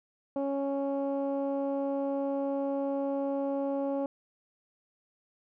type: tone with low-pass filter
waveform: 15% pulse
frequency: 277.2 Hz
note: C#4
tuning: in tune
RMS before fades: -31 dBFS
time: 0.36-4.06 s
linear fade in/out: 2 ms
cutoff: 560 Hz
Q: 1.4
effects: none